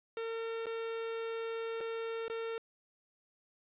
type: tone with dropouts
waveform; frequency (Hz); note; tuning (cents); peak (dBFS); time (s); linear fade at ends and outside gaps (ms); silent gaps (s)
45% pulse; 454.6; A#4; -43; -36; 0.17-2.58; 1; 0.658-0.667 / 1.806-1.81 / 2.281-2.299
effects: resampled to 8000 Hz + 13-bit